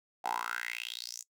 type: tone with high-pass filter sweep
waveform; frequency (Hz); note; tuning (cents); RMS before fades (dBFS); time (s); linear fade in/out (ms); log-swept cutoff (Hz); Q
10% pulse; 58.9; A#1; +19; -38; 0.24-1.23; 10; 740 to 6900; 6
effects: noise-tail reverb RT60 0.1 s tail -20 dB re dry